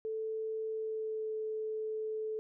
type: tone with pitch glide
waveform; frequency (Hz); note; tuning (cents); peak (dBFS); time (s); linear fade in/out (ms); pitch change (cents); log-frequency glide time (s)
sine; 440 to 435.2; A4 to A4; 0 to -19; -34; 0.05-2.39; 0; -19; 0.69-1.36
effects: none